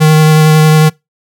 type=tone with vibrato; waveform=square; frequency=155.4 Hz; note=D#3; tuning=2 cents flat; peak=-4 dBFS; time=0-0.9 s; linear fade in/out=20 ms; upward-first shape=sine; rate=11 Hz; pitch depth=12 cents each way; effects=noise-tail reverb RT60 0.2 s tail -24 dB re dry